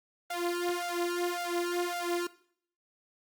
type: tone with flanger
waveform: sawtooth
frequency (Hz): 349.8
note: F4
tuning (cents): +3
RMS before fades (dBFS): -32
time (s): 0.3-2.27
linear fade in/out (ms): 5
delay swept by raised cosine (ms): 1.4 to 3.6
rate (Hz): 1.8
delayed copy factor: +0.9
effects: noise-tail reverb RT60 0.6 s tail -19 dB re dry + Opus 24 kbps